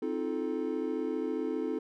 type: chord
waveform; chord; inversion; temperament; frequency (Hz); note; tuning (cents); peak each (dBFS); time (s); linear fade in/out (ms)
triangle; F dominant seventh; second; just; 261.9 / 314.3 / 349.2 / 436.5; C4 / Eb4 / F4 / A4; +2 / +18 / 0 / -14; -34 / -33 / -36 / -33; 0.02-1.79; 5
effects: none